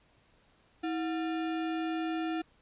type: tone with sample-and-hold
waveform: sine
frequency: 322.8 Hz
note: E4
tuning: 36 cents flat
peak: -30 dBFS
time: 0.83-2.42 s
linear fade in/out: 10 ms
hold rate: 1050 Hz
effects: pink hiss -66 dBFS RMS until 2.61 s + resampled to 8000 Hz